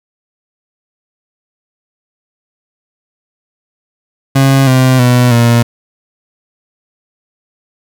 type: tone with pitch steps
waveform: 30% pulse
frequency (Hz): 135.6 / 129.48 / 123.63 / 118.05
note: C#3 / C3 / B2 / A#2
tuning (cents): -38 / -18 / +2 / +22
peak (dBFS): -3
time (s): 4.35-5.63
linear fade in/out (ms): 10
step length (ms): 320
effects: none